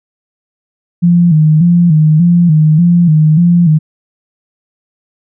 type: tone with vibrato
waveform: sine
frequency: 163.7 Hz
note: E3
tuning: 12 cents flat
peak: -4 dBFS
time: 1.02-3.79 s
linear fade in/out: 20 ms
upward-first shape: square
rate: 1.7 Hz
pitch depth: 98 cents each way
effects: none